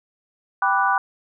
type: chord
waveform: sine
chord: G major seventh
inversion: none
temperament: equal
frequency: 784 / 987.8 / 1174.7 / 1480 Hz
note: G5 / B5 / D6 / F#6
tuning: 0 / 0 / 0 / 0 cents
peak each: -22 dBFS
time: 0.62-0.98 s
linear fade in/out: 2 ms
effects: none